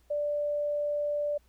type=tone; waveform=sine; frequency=587.3 Hz; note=D5; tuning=in tune; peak=-27 dBFS; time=0.1-1.38 s; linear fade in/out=10 ms; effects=added 60 Hz sine -62 dBFS peak until 1.48 s + pink hiss -69 dBFS RMS until 1.48 s